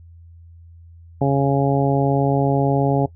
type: harmonic tone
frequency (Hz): 138.59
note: C#3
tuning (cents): 0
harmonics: 1 / 2 / 3 / 4 / 5 / 6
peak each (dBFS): -18 / -21 / -23 / -24 / -25 / -26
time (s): 1.21-3.06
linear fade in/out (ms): 5
effects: noise-tail reverb RT60 0.1 s tail -19 dB re dry + added 84 Hz sine -41 dBFS peak until 3.15 s